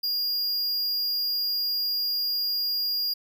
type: tone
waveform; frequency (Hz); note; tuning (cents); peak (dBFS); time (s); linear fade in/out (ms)
square; 4833; D8; +49; -25; 0.03-3.14; 10
effects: none